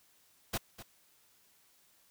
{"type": "noise with echo", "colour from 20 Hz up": "pink", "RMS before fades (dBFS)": -34, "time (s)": [0.53, 0.58], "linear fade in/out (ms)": 10, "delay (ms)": 250, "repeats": 1, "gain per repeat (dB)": -14, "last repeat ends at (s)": 0.83, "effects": ["white hiss -67 dBFS RMS until 2.1 s"]}